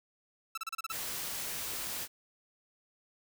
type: tone bursts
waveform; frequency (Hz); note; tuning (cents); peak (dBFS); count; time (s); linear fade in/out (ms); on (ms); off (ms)
sawtooth; 1322; E6; +5; -31; 7; 0.55-0.924; 5; 26; 32
type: noise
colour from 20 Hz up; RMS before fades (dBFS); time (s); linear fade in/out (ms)
white; -38; 0.89-2.08; 50
effects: none